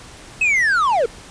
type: linear sweep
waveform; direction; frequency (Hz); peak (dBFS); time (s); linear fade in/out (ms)
triangle; down; 2622 to 426.5; -12; 0.41-1.06; 5
effects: pink hiss -40 dBFS RMS until 1.3 s + resampled to 22050 Hz